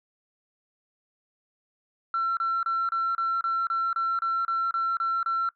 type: tone bursts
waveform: sine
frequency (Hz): 1351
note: E6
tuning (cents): +42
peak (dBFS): -22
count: 13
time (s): 2.14-5.49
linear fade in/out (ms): 2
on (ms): 230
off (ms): 30
effects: noise-tail reverb RT60 0.1 s tail -20 dB re dry + tanh soft clip ceiling -20 dBFS